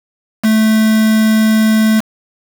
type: tone with quantisation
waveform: triangle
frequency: 218.7 Hz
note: A3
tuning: 10 cents flat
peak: -6 dBFS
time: 0.43-2.01 s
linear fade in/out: 20 ms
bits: 3
effects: none